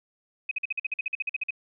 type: tone bursts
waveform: sine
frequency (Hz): 2526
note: D#7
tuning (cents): +26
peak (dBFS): -25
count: 15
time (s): 0.49-1.507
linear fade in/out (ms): 5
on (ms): 23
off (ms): 48
effects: none